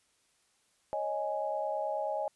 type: chord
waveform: sine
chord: C# suspended second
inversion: none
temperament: just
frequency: 554.4 / 623.7 / 831.5 Hz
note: C#5 / D#5 / G#5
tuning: 0 / +4 / +2 cents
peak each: -37 / -34 / -35 dBFS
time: 0.93-2.28 s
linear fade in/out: 0 ms
effects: white hiss -71 dBFS RMS until 2.35 s + resampled to 24000 Hz